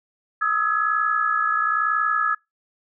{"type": "tone cluster", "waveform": "sine", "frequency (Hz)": [1256, 1317, 1688], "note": ["D#6", "E6", "G#6"], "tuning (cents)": [16, -2, 28], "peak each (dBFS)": -23, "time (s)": [0.41, 2.35], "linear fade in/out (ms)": 10, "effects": ["noise-tail reverb RT60 0.2 s tail -26 dB re dry"]}